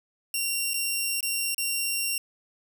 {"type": "tone with dropouts", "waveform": "10% pulse", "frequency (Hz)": 2757, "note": "F7", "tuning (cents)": -23, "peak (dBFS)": -17, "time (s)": [0.34, 2.18], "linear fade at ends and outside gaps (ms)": 2, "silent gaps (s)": [[0.735, 0.741], [1.207, 1.228], [1.546, 1.58]], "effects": []}